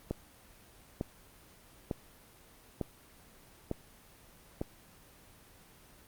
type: click train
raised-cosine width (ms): 2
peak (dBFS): -19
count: 6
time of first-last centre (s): 0.11-4.615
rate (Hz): 1.11
effects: pink hiss -58 dBFS RMS until 6.07 s + Opus 24 kbps